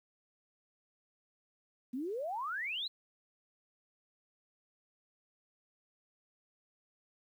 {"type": "exponential sweep", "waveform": "sine", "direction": "up", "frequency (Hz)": [236.3, 4175], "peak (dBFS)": -35, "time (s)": [1.93, 2.88], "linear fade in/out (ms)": 10, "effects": ["11-bit"]}